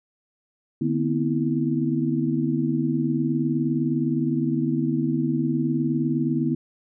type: tone cluster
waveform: sine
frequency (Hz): 149.3 / 237.9 / 257.5 / 326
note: D3 / A#3 / C4 / E4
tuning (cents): +29 / +35 / -28 / -19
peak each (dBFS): -26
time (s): 0.81-6.55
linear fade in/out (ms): 5
effects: none